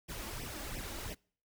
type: noise with flanger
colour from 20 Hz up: pink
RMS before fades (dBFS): -42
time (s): 0.08-1.15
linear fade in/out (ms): 20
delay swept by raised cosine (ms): 0.35 to 3.65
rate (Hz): 2.9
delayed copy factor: +0.8
effects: noise-tail reverb RT60 0.5 s tail -26 dB re dry